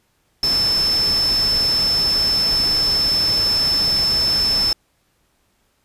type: tone in noise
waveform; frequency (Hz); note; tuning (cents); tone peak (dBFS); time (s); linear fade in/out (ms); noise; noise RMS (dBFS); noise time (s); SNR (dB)
sine; 5274; E8; 0; -15; 0.43-4.73; 2; pink; -28; 0.43-4.73; +10
effects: pink hiss -64 dBFS RMS until 5.84 s + resampled to 32000 Hz